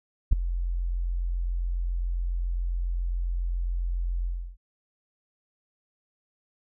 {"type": "tone with ADSR envelope", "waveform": "sine", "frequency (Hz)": 43.65, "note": "F1", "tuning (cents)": 0, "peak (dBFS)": -10, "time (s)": [0.31, 4.57], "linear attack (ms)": 17, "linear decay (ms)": 5, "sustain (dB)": -15, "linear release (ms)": 320, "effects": []}